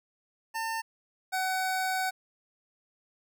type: tone pair in turn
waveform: 25% pulse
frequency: 900 / 752.2 Hz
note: A5 / F#5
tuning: +39 / +28 cents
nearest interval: minor third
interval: 311 cents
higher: first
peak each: -27 / -24 dBFS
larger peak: second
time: 0.54-0.82 / 1.32-2.11 s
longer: second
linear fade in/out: 20 ms
effects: none